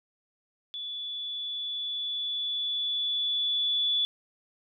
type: tone with level ramp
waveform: sine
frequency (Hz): 3445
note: A7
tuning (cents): -37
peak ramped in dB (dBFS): -34 to -23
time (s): 0.74-4.05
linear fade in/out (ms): 0
effects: none